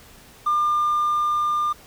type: tone with level ramp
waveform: triangle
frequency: 1200 Hz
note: D6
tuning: 37 cents sharp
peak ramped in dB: -14 to -17 dBFS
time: 0.46-1.73 s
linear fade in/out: 10 ms
effects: tanh soft clip ceiling -14 dBFS + pink hiss -48 dBFS RMS until 1.86 s